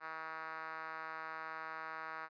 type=tone with band-pass filter; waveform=5% pulse; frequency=159.6 Hz; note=D#3; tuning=44 cents sharp; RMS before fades=-45 dBFS; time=0-2.29 s; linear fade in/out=50 ms; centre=1300 Hz; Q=1.7; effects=resampled to 11025 Hz